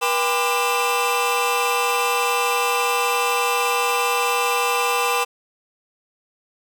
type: tone cluster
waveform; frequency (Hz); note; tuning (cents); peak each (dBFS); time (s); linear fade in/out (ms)
45% pulse; 481.7 / 797 / 1015 / 1185 / 2663; B4 / G5 / B5 / D6 / E7; -43 / +28 / +47 / +15 / +17; -25; 0.01-5.25; 20
effects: none